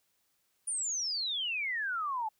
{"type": "exponential sweep", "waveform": "sine", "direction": "down", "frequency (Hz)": [9590, 842], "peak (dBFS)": -31, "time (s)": [0.67, 2.29], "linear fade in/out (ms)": 10, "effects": ["white hiss -75 dBFS RMS until 2.39 s"]}